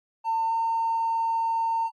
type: tone with pitch glide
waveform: triangle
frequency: 902 to 909.8 Hz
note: A5 to A#5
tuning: +43 to -42 cents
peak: -19 dBFS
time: 0.24-1.9 s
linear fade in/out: 50 ms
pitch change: +15 cents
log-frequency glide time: 0.46-0.53 s
effects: tanh soft clip ceiling -20 dBFS + AAC 48 kbps